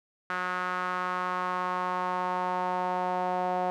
sawtooth tone with band-pass filter sweep, 181.7 Hz, F#3, 31 cents flat, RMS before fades -30 dBFS, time 0.3-3.7 s, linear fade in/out 0 ms, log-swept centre 1400 to 740 Hz, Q 3.2, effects none

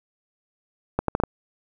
accelerating click train, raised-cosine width 1 ms, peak -7 dBFS, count 5, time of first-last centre 0.99-1.237 s, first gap 93 ms, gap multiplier 0.73, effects 8-bit

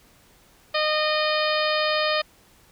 harmonic tone, 613 Hz, D#5, 26 cents flat, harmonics 1 / 2 / 3 / 4 / 5 / 6 / 7 / 8, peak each -24 / -27 / -29 / -30 / -31 / -32 / -32 / -33 dBFS, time 0.74-2.22 s, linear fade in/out 10 ms, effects pink hiss -56 dBFS RMS until 2.71 s

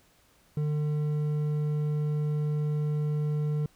triangle tone with hard clipping, 150 Hz, D3, 37 cents sharp, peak -27 dBFS, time 0.57-3.66 s, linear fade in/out 2 ms, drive 9 dB, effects pink hiss -63 dBFS RMS until 3.75 s

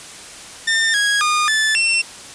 sawtooth tone with pitch steps, 1804 / 1652 / 1220 / 1748 / 2704 Hz, A6 / G#6 / D#6 / A6 / E7, +43 / -10 / -34 / -12 / +43 cents, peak -11 dBFS, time 0.67-2.02 s, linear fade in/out 10 ms, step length 270 ms, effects white hiss -36 dBFS RMS until 2.34 s + resampled to 22050 Hz

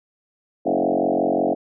sine tone with frequency modulation, 482.4 Hz, B4, 41 cents flat, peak -17 dBFS, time 0.65-1.55 s, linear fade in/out 20 ms, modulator 45.6 Hz, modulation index 5.4, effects none

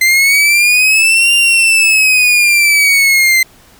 40% pulse linear two-way sweep, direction up then down, 2064 to 2794 to 2064 Hz, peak -6 dBFS, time 0.01-3.43 s, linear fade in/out 5 ms, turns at 1.34 s, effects pink hiss -44 dBFS RMS until 3.79 s

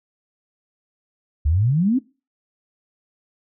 sine exponential sweep, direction up, 68.6 to 277.2 Hz, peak -15 dBFS, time 1.45-1.99 s, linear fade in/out 10 ms, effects noise-tail reverb RT60 0.3 s tail -20 dB re dry

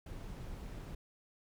brown noise, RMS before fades -45 dBFS, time 0.06-0.95 s, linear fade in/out 5 ms, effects none

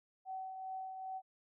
sine tone with tremolo, 758 Hz, F#5, 42 cents sharp, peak -39 dBFS, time 0.25-1.22 s, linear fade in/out 50 ms, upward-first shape triangle, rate 2.5 Hz, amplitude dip 45%, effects none

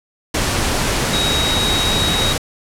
sine tone in noise, 3800 Hz, A#7, 33 cents sharp, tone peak -18 dBFS, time 1.13-2.33 s, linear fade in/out 5 ms, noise pink, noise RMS -18 dBFS, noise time 0.34-2.38 s, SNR -3 dB, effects low-pass 10000 Hz 12 dB/octave

